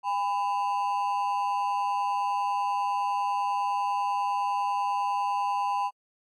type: ring-modulated tone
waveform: triangle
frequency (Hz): 905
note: A5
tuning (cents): +48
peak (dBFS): -20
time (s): 0.03-5.91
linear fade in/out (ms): 50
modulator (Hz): 95.7
effects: AAC 64 kbps